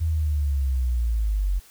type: linear sweep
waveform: sine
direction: down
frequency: 82.1 to 45 Hz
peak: -20 dBFS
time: 0-1.6 s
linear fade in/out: 20 ms
effects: white hiss -52 dBFS RMS until 1.7 s